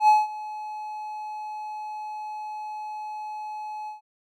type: tone with ADSR envelope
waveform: triangle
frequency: 852 Hz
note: G#5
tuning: 44 cents sharp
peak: -10 dBFS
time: 0-4.01 s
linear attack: 81 ms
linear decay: 190 ms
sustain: -20 dB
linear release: 130 ms
effects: none